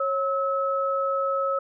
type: tone pair together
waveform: sine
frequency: 546.6 / 1294 Hz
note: C#5 / E6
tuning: -24 / -32 cents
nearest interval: octave + minor third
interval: 1492 cents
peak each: -25 dBFS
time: 0-1.59 s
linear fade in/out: 5 ms
effects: none